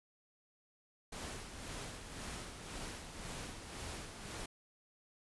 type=noise with tremolo; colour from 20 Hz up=pink; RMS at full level=-44 dBFS; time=1.12-4.46 s; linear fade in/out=5 ms; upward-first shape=sine; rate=1.9 Hz; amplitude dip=50%; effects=resampled to 24000 Hz